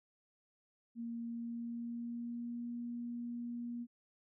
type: tone with pitch glide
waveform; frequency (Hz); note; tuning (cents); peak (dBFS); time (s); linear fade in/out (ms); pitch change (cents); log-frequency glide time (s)
sine; 233.1 to 238.4; A#3 to A#3; 0 to +39; -39; 0.95-3.87; 50; +39; 1.23-2.7
effects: none